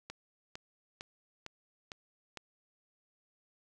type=click train; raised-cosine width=0.2 ms; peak=-25 dBFS; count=6; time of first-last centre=0.1-2.373 s; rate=2.2 Hz; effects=none